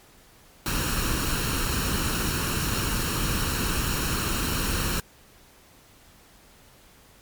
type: noise with comb filter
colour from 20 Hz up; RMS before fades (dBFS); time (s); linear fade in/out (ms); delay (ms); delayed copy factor
pink; -26; 0.66-5; 2; 0.72; +0.6
effects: pink hiss -54 dBFS RMS until 7.21 s + MP3 96 kbps